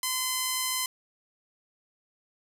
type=tone; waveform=5% pulse; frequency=1026 Hz; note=C6; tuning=34 cents flat; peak=-15 dBFS; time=0.03-0.86 s; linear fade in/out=2 ms; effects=none